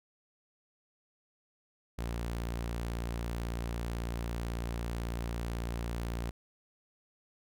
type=tone; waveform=sawtooth; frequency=58.1 Hz; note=A#1; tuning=5 cents flat; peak=-30 dBFS; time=1.98-6.31 s; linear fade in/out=10 ms; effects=none